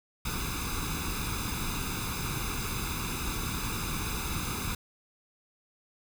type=noise with comb filter; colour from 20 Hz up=pink; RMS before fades=-33 dBFS; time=0.25-4.75 s; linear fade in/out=5 ms; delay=0.8 ms; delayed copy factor=+0.8; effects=none